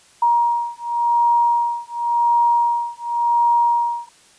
sine beating tone pair, 945 / 945.91 Hz, A#5 / A#5, +23 / +25 cents, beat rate 0.91 Hz, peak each -18 dBFS, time 0.22-4.09 s, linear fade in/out 5 ms, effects white hiss -51 dBFS RMS until 4.38 s + resampled to 22050 Hz

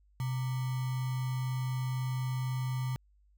sine tone with sample-and-hold, 128 Hz, C3, 38 cents flat, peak -30 dBFS, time 0.2-2.96 s, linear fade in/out 0 ms, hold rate 1050 Hz, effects added 50 Hz sine -62 dBFS peak until 3.37 s

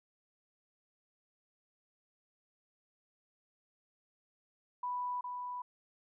sine tone with echo, 987.8 Hz, B5, in tune, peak -34 dBFS, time 4.83-5.21 s, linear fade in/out 5 ms, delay 410 ms, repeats 1, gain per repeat -4 dB, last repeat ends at 5.62 s, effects none

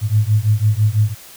sine beating tone pair, 103.83 / 109.83 Hz, G#2 / A2, 0 / -3 cents, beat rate 6 Hz, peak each -15 dBFS, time 0.01-1.15 s, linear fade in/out 50 ms, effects white hiss -40 dBFS RMS until 1.36 s

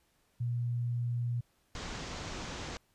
sine tone, 120 Hz, B2, 49 cents flat, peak -30 dBFS, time 0.4-1.41 s, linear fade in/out 10 ms
pink low-pass noise, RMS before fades -41 dBFS, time 1.75-2.77 s, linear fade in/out 0 ms, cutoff 7200 Hz, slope 48 dB/octave
effects pink hiss -72 dBFS RMS until 2.94 s + resampled to 32000 Hz

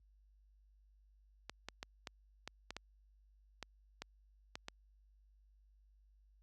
clicks, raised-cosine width 0.2 ms, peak -26 dBFS, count 11, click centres 1.496 / 1.686 / 1.829 / 2.072 / 2.476 / 2.706 / 2.766 / 3.627 / 4.02 / 4.555 / 4.684 s, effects added 50 Hz sine -60 dBFS peak until 6.42 s + high-pass 60 Hz 12 dB/octave

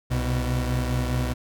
30% pulse tone pair together, 64.2 / 123.6 Hz, C2 / B2, -32 / +2 cents, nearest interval major seventh, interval 1134 cents, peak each -23 dBFS, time 0.1-1.34 s, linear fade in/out 20 ms, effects none

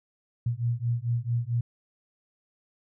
sine beating tone pair, 116.54 / 121.04 Hz, A#2 / B2, 0 / -34 cents, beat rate 4.5 Hz, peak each -28 dBFS, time 0.46-1.61 s, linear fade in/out 5 ms, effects none

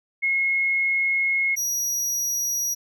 sine / 40% pulse tone pair in turn, 2166 / 5783 Hz, C#7 / F#8, -41 / -41 cents, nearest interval octave + perfect fourth, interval 1700 cents, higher second, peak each -19 / -22 dBFS, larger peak first, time 0.22-1.56 / 1.56-2.75 s, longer first, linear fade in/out 20 ms, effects none

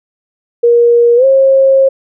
sine tone with pitch glide, 473.5 to 537.7 Hz, A#4 to C5, +27 to +47 cents, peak -4 dBFS, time 0.63-1.89 s, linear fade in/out 10 ms, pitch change +220 cents, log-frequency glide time 1.16-1.25 s, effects none

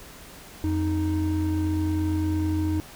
triangle tone pair together, 87.38 / 311.1 Hz, F2 / D#4, +1 / 0 cents, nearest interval octave + minor seventh, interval 2199 cents, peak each -23 dBFS, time 0.64-2.8 s, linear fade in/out 0 ms, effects pink hiss -45 dBFS RMS until 2.95 s

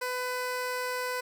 15% pulse tone, 501 Hz, B4, 25 cents sharp, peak -24 dBFS, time 0.01-1.21 s, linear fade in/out 10 ms, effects none

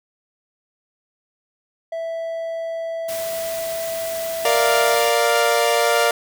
triangle tone, 659.3 Hz, E5, in tune, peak -22 dBFS, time 1.92-4.95 s, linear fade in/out 5 ms
white noise, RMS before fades -32 dBFS, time 3.08-5.1 s, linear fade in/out 10 ms
sawtooth chord, Bb major, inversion none, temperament equal, 466.2 / 587.3 / 698.5 Hz, Bb4 / D5 / F5, 0 / 0 / 0 cents, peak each -16 dBFS, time 4.45-6.11 s, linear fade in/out 2 ms
effects none

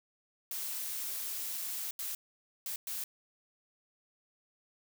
blue noise bursts at uneven times, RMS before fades -38 dBFS, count 4, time 0.51-1.91 / 1.99-2.15 / 2.66-2.76 / 2.87-3.04 s, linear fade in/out 2 ms, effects none

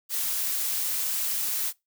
blue noise, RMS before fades -28 dBFS, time 0.09-1.73 s, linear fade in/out 50 ms, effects noise-tail reverb RT60 0.2 s tail -23 dB re dry

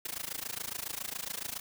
white noise with amplitude modulation, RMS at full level -35 dBFS, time 0.05-1.6 s, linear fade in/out 5 ms, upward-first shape sine, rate 27.2 Hz, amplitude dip 95%, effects none

